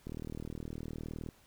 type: click train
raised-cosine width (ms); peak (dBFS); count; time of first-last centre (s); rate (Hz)
3; -28; 49; 0.07-1.288; 39.4
effects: pink hiss -64 dBFS RMS until 1.46 s